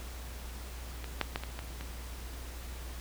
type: clicks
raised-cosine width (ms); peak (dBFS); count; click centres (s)
0.3; -24 / -12 / -16 / -22 / -23 / -26; 6; 1.043 / 1.213 / 1.359 / 1.436 / 1.591 / 1.81
effects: added 60 Hz sine -41 dBFS peak until 3 s + pink hiss -48 dBFS RMS until 3 s